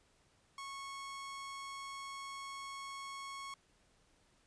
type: tone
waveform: sawtooth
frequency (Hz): 1100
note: C#6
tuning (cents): -14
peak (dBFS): -40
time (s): 0.58-3.54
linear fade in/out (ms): 2
effects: pink hiss -71 dBFS RMS until 4.46 s + resampled to 22050 Hz